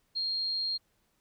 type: tone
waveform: sine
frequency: 4227 Hz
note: C8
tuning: 17 cents sharp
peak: -29 dBFS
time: 0.15-0.78 s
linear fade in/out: 20 ms
effects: pink hiss -73 dBFS RMS until 1.2 s